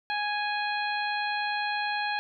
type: harmonic tone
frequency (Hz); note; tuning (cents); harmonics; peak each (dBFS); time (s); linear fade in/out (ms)
830.6; G#5; 0; 1 / 2 / 3 / 4 / 5; -30 / -32 / -35 / -40 / -38; 0.1-2.19; 0
effects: none

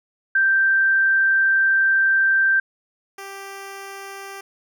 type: tone pair in turn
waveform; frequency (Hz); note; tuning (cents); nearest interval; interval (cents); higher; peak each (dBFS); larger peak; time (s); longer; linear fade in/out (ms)
sine / 10% pulse; 1568 / 392.8; G6 / G4; 0 / +4; 2 octaves; 2396; first; -14 / -25; first; 0.35-2.6 / 3.18-4.41; first; 5
effects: none

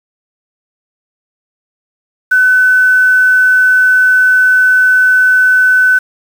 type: tone with quantisation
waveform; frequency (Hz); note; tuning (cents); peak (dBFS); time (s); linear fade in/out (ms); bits
sine; 1508; F#6; +32; -5; 2.31-5.99; 10; 5
effects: none

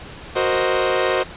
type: chord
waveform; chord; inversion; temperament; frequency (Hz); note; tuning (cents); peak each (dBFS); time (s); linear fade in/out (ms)
sawtooth; C half-diminished seventh; second; equal; 370 / 466.2 / 523.3 / 622.3; Gb4 / Bb4 / C5 / Eb5; 0 / 0 / 0 / 0; -18 / -21 / -17 / -20; 0.35-1.24; 20
effects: pink hiss -37 dBFS RMS until 1.36 s + resampled to 8000 Hz

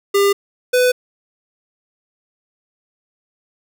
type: tone pair in turn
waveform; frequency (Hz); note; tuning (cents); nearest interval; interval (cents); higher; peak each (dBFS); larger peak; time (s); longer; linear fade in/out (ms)
square; 400.4 / 499.4; G4 / B4; +37 / +19; major third; 382; second; -12; neither; 0.14-0.33 / 0.73-0.92; neither; 10
effects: none

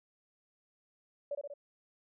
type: tone with echo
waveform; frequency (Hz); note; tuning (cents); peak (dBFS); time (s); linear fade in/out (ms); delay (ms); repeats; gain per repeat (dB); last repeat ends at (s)
sine; 573; D5; -43; -33; 1.31-1.35; 5; 63; 3; -3; 1.539
effects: none

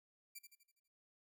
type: tone with echo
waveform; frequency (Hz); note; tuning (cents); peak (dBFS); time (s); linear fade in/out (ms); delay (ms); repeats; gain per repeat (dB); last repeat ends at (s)
5% pulse; 2349; D7; 0; -39; 0.35-0.39; 10; 82; 6; -6; 0.882
effects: noise-tail reverb RT60 0.4 s tail -24 dB re dry

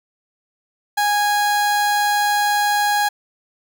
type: tone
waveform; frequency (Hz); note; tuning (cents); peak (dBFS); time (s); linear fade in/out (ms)
30% pulse; 826; G#5; -10; -13; 0.97-3.09; 10
effects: none

